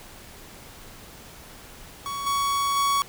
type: tone with level steps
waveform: 45% pulse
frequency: 1120 Hz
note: C#6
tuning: 18 cents sharp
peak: -29 / -22 / -20 dBFS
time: 2.06-3.02 s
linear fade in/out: 0 ms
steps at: 2.26 / 2.76 s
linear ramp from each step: 10 ms
effects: pink hiss -45 dBFS RMS until 3.08 s